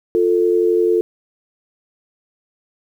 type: tone pair together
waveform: sine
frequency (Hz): 351.9 / 443.4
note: F4 / A4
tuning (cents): +13 / +13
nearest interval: major third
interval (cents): 400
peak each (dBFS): -15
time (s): 0.15-1.01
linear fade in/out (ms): 0
effects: 8-bit